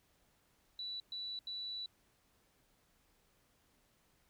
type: tone bursts at uneven times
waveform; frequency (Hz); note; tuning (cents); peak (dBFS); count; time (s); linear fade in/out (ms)
sine; 3951; B7; 0; -40; 3; 0.79-1 / 1.12-1.39 / 1.47-1.86; 2
effects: pink hiss -73 dBFS RMS until 4.29 s